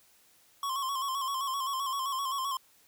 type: tone with vibrato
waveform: square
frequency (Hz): 1082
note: C#6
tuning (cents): -42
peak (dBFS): -31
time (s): 0.63-2.57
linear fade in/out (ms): 2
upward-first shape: square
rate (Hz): 7.7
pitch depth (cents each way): 56
effects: white hiss -63 dBFS RMS until 2.87 s